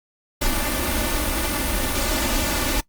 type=noise with comb filter; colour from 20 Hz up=pink; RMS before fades=-22 dBFS; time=0.41-2.81 s; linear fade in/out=10 ms; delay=3.4 ms; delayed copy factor=+0.85; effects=noise-tail reverb RT60 0.1 s tail -21 dB re dry + Opus 48 kbps